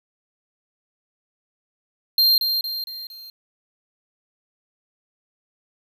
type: tone with echo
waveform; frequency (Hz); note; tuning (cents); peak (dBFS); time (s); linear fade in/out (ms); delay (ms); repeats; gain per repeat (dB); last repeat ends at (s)
square; 4186; C8; 0; -14; 2.18-2.38; 2; 230; 4; -6; 3.3
effects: 9-bit